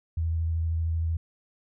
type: tone with vibrato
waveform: sine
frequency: 81.9 Hz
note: E2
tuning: 11 cents flat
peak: -24 dBFS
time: 0.17-1.17 s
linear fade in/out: 5 ms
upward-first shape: square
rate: 13 Hz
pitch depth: 14 cents each way
effects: none